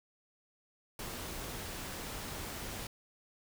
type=noise; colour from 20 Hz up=pink; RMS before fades=-42 dBFS; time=0.99-2.87 s; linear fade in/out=2 ms; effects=none